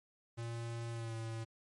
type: tone with pitch glide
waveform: square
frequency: 116.54 to 113.22 Hz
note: A#2 to A2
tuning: 0 to +50 cents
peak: -40 dBFS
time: 0.37-1.45 s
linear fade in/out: 20 ms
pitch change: -50 cents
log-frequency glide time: 0.91-1.15 s
effects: MP3 48 kbps